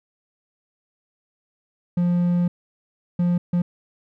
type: tone bursts at uneven times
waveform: triangle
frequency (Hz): 175.5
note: F3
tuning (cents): +9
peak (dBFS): -15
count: 3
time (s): 1.97-2.48 / 3.19-3.38 / 3.53-3.62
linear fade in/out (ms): 5
effects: none